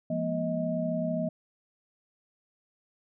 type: tone cluster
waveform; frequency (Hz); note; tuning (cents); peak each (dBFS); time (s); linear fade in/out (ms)
sine; 171.8 / 207.4 / 239 / 630; F3 / G#3 / A#3 / D#5; -28 / -2 / +43 / +21; -32 / -39 / -32 / -31; 0.1-1.29; 5
effects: none